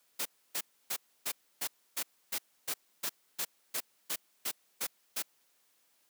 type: noise bursts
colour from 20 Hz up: white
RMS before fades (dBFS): -34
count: 15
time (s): 0.19-5.225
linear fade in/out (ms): 10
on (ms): 65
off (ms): 290
effects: white hiss -71 dBFS RMS until 6.09 s + high-pass 200 Hz 12 dB/octave